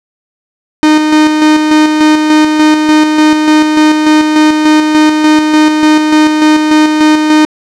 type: tone with tremolo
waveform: 45% pulse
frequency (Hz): 307.2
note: D#4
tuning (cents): -22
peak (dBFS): -3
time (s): 0.83-7.45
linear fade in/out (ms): 0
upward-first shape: square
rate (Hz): 3.4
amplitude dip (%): 40
effects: low-pass 6000 Hz 12 dB/octave